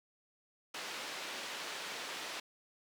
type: band-pass noise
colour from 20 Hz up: white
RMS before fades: -43 dBFS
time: 0.74-2.4 s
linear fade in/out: 5 ms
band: 300 to 3900 Hz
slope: 12 dB/octave
effects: none